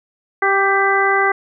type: harmonic tone with a mistuned harmonic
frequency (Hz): 392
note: G4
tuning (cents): 0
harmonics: 1 / 2 / 3 / 4 / 5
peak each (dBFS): -19 / -19 / -19 / -19 / -19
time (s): 0.42-1.32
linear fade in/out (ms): 5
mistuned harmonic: 5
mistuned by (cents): +30
effects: none